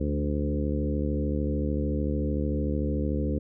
harmonic tone with a mistuned harmonic, 73.42 Hz, D2, in tune, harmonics 1 / 2 / 3 / 4 / 5 / 6 / 7, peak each -28 / -33 / -32 / -32 / -38 / -37 / -36 dBFS, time 0-3.39 s, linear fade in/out 10 ms, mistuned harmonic 3, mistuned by -23 cents, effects none

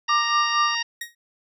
harmonic tone, 932.3 Hz, A#5, in tune, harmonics 1 / 2 / 3 / 4 / 5 / 6, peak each -33 / -27 / -29 / -33 / -32 / -31 dBFS, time 0.08-0.83 s, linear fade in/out 10 ms
sine tone with tremolo, 1188 Hz, D6, 20 cents sharp, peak -17 dBFS, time 0.09-0.75 s, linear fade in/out 5 ms, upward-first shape sine, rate 4.3 Hz, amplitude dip 70%
sawtooth tone with exponential decay, 1882 Hz, A#6, 16 cents sharp, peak -23 dBFS, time 1.01-1.15 s, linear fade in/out 5 ms, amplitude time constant 30 ms
effects none

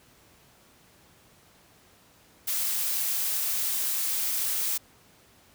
blue noise, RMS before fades -28 dBFS, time 2.47-4.78 s, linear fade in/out 10 ms, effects pink hiss -58 dBFS RMS until 5.54 s + high-pass 60 Hz 12 dB/octave

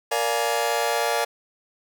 sawtooth chord, Bb dominant seventh, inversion none, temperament just, 466.2 / 582.7 / 699.2 / 839.1 Hz, Bb4 / D5 / F5 / Ab5, 0 / -14 / +2 / +18 cents, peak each -23 dBFS, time 0.11-1.25 s, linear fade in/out 10 ms, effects none

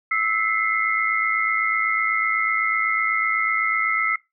sine tone cluster, 1311 / 2028 / 2136 Hz, E6 / B6 / C7, -10 / +45 / +35 cents, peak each -23 dBFS, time 0.11-4.16 s, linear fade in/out 5 ms, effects noise-tail reverb RT60 0.2 s tail -21 dB re dry

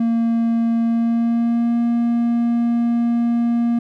triangle tone with pitch glide, 230.4 to 235.4 Hz, A#3 to A#3, -20 to +17 cents, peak -13 dBFS, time 0-3.79 s, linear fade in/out 5 ms, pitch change +37 cents, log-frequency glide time 0.85-1.79 s, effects none

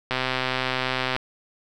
click train, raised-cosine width 0.3 ms, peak -8 dBFS, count 137, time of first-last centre 0.11-1.164 s, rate 129 Hz, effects none

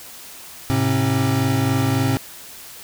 square tone cluster, 107.1 / 130.7 / 269 Hz, A2 / C3 / C4, -46 / -1 / +48 cents, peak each -22 dBFS, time 0.7-2.17 s, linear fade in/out 0 ms, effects white hiss -39 dBFS RMS until 2.83 s

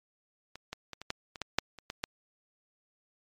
clicks, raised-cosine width 0.2 ms, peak -26 / -20 / -23 / -25 / -14 / -25 / -16 / -6 / -29 / -19 / -13 dBFS, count 11, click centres 0.556 / 0.73 / 0.933 / 1.016 / 1.104 / 1.358 / 1.417 / 1.586 / 1.787 / 1.901 / 2.039 s, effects MP3 96 kbps

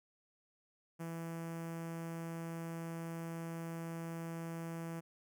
sawtooth tone with notch filter, 165.8 Hz, E3, 10 cents sharp, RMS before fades -43 dBFS, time 0.99-5.01 s, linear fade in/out 20 ms, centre 3900 Hz, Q 0.85, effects none

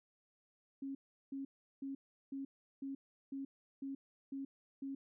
sine tone bursts, 273.1 Hz, C#4, 26 cents flat, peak -40 dBFS, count 9, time 0.82-4.95 s, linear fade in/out 5 ms, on 130 ms, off 370 ms, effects none

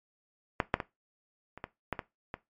clicks, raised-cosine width 0.5 ms, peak -10 / -8 / -17 / -29 / -21 / -15 / -19 / -21 dBFS, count 8, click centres 0.602 / 0.741 / 0.802 / 1.576 / 1.641 / 1.927 / 1.992 / 2.341 s, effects noise-tail reverb RT60 0.2 s tail -17 dB re dry + MP3 64 kbps

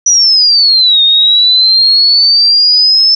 sine exponential two-way sweep, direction down then up, 5920 to 3674 to 5290 Hz, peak -4 dBFS, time 0.06-3.15 s, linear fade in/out 5 ms, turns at 1.02 s, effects none

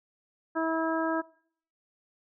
harmonic tone, 324.1 Hz, E4, 29 cents flat, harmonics 1 / 2 / 3 / 4 / 5, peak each -29 / -32 / -34 / -35 / -36 dBFS, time 0.55-1.22 s, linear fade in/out 20 ms, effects noise-tail reverb RT60 0.6 s tail -23 dB re dry

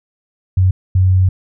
sine tone bursts at uneven times, 93.1 Hz, F#2, 11 cents sharp, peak -8 dBFS, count 2, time 0.57-0.71 / 0.95-1.29 s, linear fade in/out 5 ms, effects none

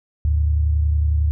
sine tone pair together, 74.93 / 105.9 Hz, D2 / G#2, +35 / +34 cents, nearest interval tritone, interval 599 cents, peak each -15 / -26 dBFS, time 0.25-1.31 s, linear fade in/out 0 ms, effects none

